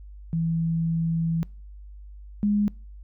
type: tone pair in turn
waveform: sine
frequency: 164.81 / 206.3 Hz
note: E3 / G#3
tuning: 0 / -11 cents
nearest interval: major third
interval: 389 cents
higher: second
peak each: -22 / -19 dBFS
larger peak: second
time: 0.33-1.43 / 2.43-2.68 s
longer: first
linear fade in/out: 0 ms
effects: noise-tail reverb RT60 0.4 s tail -25 dB re dry + added 50 Hz sine -40 dBFS peak until 3.03 s